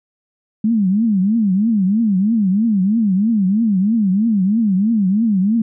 sine tone with vibrato, 206.9 Hz, G#3, 6 cents flat, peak -12 dBFS, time 0.64-5.62 s, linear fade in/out 5 ms, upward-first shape triangle, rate 3.1 Hz, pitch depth 240 cents each way, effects none

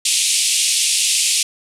white band-pass noise, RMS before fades -17 dBFS, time 0.05-1.43 s, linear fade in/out 5 ms, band 2400 to 10000 Hz, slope 48 dB/octave, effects none

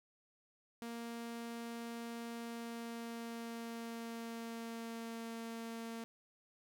sawtooth tone with pitch glide, 233.1 to 228.8 Hz, A#3 to A#3, 0 to -32 cents, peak -39 dBFS, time 0.82-6.04 s, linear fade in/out 0 ms, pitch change -32 cents, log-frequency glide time 2.37-5.3 s, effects none

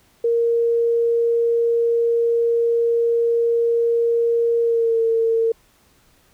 sine tone with pitch glide, 466.2 to 454.5 Hz, A#4 to A#4, 0 to -44 cents, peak -15 dBFS, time 0.24-5.52 s, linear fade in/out 5 ms, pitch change -44 cents, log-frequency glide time 4.62-5 s, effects pink hiss -57 dBFS RMS until 6.33 s

